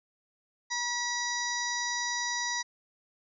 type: harmonic tone with a mistuned harmonic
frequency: 970 Hz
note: B5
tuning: 31 cents flat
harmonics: 1 / 2 / 4 / 5 / 6 / 7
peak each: -36 / -34 / -39 / -38 / -35 / -45 dBFS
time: 0.7-2.63 s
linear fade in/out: 20 ms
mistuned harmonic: 1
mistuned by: -17 cents
effects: none